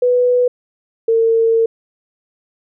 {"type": "tone pair in turn", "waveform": "sine", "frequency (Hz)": [493.9, 454], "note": ["B4", "A#4"], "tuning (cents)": [0, -46], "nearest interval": "minor second", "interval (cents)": 146, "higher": "first", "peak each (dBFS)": -10, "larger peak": "neither", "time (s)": [[0.02, 0.48], [1.08, 1.66]], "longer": "second", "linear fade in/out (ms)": 5, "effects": []}